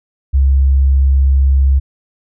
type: tone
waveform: sine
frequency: 67.7 Hz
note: C#2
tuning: 40 cents flat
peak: -7 dBFS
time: 0.33-1.8 s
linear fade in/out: 20 ms
effects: none